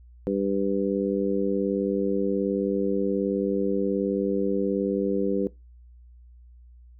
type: harmonic tone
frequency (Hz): 98.7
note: G2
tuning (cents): +12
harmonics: 2 / 3 / 4 / 5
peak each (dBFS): -28 / -28 / -28 / -28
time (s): 0.27-5.47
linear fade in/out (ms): 0
effects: noise-tail reverb RT60 0.2 s tail -20 dB re dry + added 60 Hz sine -47 dBFS peak until 6.99 s